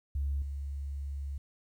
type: tone with level steps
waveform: sine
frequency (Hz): 70.1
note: C#2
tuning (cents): +20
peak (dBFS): -28 / -34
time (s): 0.15-1.38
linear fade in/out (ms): 5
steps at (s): 0.42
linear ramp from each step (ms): 2
effects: tanh soft clip ceiling -24 dBFS + 11-bit